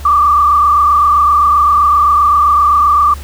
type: tone with frequency modulation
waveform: sine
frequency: 1174.7 Hz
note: D6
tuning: in tune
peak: -6 dBFS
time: 0.05-3.14 s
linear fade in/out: 5 ms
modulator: 27.7 Hz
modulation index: 1.5
effects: added 71 Hz sine -24 dBFS peak until 3.23 s + pink hiss -35 dBFS RMS until 3.23 s